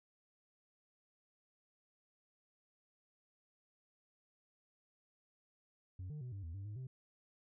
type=tone with pitch steps; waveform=sine; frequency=92.3 / 150.5 / 124.8 / 98.7 / 82.1 / 98.4 / 104.6 / 129.4 Hz; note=F#2 / D3 / B2 / G2 / E2 / G2 / G#2 / C3; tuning=-4 / +43 / +19 / +12 / -6 / +7 / +13 / -19 cents; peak=-40 dBFS; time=5.99-6.87 s; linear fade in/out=5 ms; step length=110 ms; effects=tanh soft clip ceiling -42 dBFS